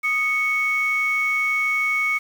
sine tone pair together, 1244.2 / 2217 Hz, D#6 / C#7, 0 / 0 cents, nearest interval minor seventh, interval 1000 cents, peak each -26 / -18 dBFS, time 0.03-2.19 s, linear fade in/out 20 ms, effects tanh soft clip ceiling -14 dBFS + 7-bit

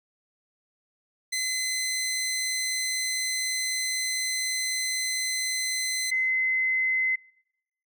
15% pulse / sine tone pair in turn, 2041 / 2050 Hz, C7 / C7, -44 / -36 cents, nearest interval unison, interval 8 cents, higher second, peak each -20 / -22 dBFS, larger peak first, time 1.32-6.11 / 6.11-7.16 s, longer first, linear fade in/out 10 ms, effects noise-tail reverb RT60 0.9 s tail -25 dB re dry

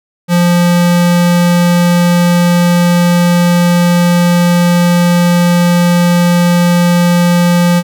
square tone, 174.61 Hz, F3, in tune, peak -7 dBFS, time 0.28-7.83 s, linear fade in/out 50 ms, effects none

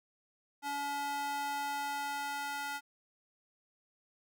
square tone with high-pass filter sweep, 284.7 Hz, C#4, 46 cents sharp, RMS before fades -37 dBFS, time 0.62-2.81 s, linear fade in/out 50 ms, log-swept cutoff 690 to 1100 Hz, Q 2.1, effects none

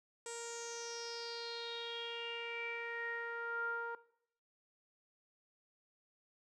sawtooth tone with low-pass filter sweep, 467.2 Hz, A#4, 4 cents sharp, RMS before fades -43 dBFS, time 0.26-3.95 s, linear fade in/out 2 ms, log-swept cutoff 8000 to 1200 Hz, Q 7.8, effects noise-tail reverb RT60 0.7 s tail -18 dB re dry

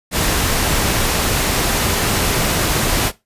pink noise, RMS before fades -17 dBFS, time 0.11-3.12 s, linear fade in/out 50 ms, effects noise-tail reverb RT60 0.2 s tail -17 dB re dry + resampled to 32000 Hz

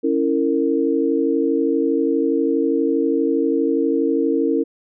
sine chord, A# diminished, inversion first, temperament equal with one note detuned, 277.2 / 329.6 / 457.9 Hz, C#4 / E4 / A#4, 0 / 0 / -31 cents, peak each -20 dBFS, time 0.03-4.64 s, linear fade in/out 20 ms, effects none

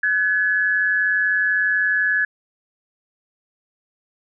sine tone pair together, 1510 / 1698.1 Hz, F#6 / G#6, +35 / +38 cents, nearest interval major second, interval 203 cents, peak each -23 / -17 dBFS, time 0.03-2.25 s, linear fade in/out 5 ms, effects none

